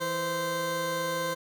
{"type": "tone pair together", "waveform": "20% pulse", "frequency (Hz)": [164.81, 519], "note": ["E3", "C5"], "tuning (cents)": [0, -14], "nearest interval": "octave + minor sixth", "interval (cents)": 1986, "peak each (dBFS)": [-32, -24], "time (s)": [0, 1.35], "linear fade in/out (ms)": 20, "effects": []}